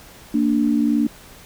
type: tone pair together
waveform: sine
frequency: 230 / 292 Hz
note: A#3 / D4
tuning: -23 / -10 cents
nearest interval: major third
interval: 413 cents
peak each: -18 dBFS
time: 0.34-1.07 s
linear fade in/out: 5 ms
effects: pink hiss -44 dBFS RMS until 1.45 s